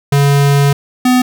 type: tone pair in turn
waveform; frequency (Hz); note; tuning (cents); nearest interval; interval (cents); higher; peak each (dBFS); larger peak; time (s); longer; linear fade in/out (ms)
square; 141.4 / 251.4; C#3 / B3; +35 / +31; minor seventh; 996; second; -8; neither; 0.12-0.73 / 1.05-1.22; first; 5
effects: none